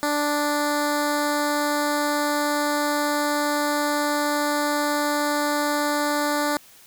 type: tone with notch filter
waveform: 10% pulse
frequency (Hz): 293.7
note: D4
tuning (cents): 0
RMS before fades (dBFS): -23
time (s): 0.03-6.57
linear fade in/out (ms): 0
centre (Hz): 2600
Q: 1.7
effects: white hiss -50 dBFS RMS until 6.86 s